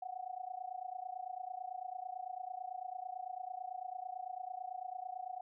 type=tone with amplitude modulation; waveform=sine; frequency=739 Hz; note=F#5; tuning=2 cents flat; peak=-37 dBFS; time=0.02-5.41 s; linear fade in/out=5 ms; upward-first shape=sine; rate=29 Hz; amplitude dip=90%; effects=none